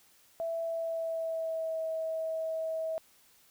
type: tone with pitch glide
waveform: sine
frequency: 662 to 643.9 Hz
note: E5 to E5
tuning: +7 to -41 cents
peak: -31 dBFS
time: 0.4-2.98 s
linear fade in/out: 0 ms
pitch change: -48 cents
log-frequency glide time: 0.64-1.81 s
effects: white hiss -63 dBFS RMS until 3.5 s